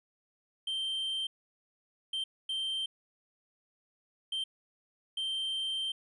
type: tone bursts at uneven times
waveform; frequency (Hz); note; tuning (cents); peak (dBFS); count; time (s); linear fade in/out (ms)
triangle; 3136; G7; 0; -30; 5; 0.67-1.27 / 2.13-2.24 / 2.49-2.86 / 4.32-4.44 / 5.17-5.92; 5
effects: resampled to 24000 Hz